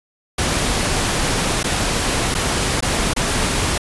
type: noise with dropouts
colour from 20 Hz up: pink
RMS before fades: -19 dBFS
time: 0.38-3.78 s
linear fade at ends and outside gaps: 5 ms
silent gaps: 1.631-1.641 / 2.343-2.349 / 2.807-2.824 / 3.136-3.163 s
effects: resampled to 24000 Hz